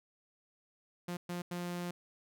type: tone bursts at uneven times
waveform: sawtooth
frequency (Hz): 175.8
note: F3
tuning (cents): +12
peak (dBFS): -33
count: 3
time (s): 1.08-1.17 / 1.29-1.42 / 1.51-1.91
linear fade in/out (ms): 5
effects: none